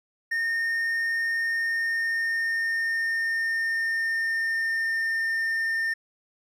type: tone with pitch glide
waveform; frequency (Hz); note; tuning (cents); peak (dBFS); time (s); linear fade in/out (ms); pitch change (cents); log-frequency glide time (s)
triangle; 1832 to 1811; A#6 to A6; -31 to +49; -22; 0.31-5.94; 10; -20; 1.4-5.08
effects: none